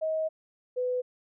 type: tone pair in turn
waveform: sine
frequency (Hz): 633 / 500.2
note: D#5 / B4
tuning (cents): +30 / +22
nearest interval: major third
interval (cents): 408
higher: first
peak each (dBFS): -26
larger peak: neither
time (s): 0.01-0.29 / 0.76-1.02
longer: first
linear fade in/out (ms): 20
effects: none